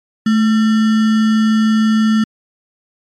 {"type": "tone with sample-and-hold", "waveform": "sine", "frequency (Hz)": 218.5, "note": "A3", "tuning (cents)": -12, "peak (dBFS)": -9, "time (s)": [0.26, 2.24], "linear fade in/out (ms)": 5, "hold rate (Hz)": 1575, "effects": ["low-pass 5000 Hz 12 dB/octave", "MP3 96 kbps"]}